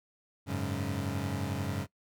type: chord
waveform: 25% pulse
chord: F# suspended second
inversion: none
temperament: equal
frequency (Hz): 92.5 / 103.83 / 138.59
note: F#2 / G#2 / C#3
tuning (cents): 0 / 0 / 0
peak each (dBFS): -32 / -33 / -33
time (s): 0.46-1.87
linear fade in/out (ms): 50
effects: noise-tail reverb RT60 0.1 s tail -20 dB re dry